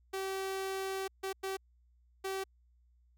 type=tone bursts at uneven times; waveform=sawtooth; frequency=384.8 Hz; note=G4; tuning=32 cents flat; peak=-31 dBFS; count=4; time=0.13-1.08 / 1.23-1.33 / 1.43-1.57 / 2.24-2.44 s; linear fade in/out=10 ms; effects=added 60 Hz sine -64 dBFS peak until 3.17 s